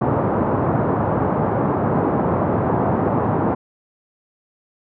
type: band-pass noise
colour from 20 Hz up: pink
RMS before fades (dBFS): -19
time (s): 0.01-3.55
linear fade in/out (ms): 10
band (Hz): 100 to 1100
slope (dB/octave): 24
effects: none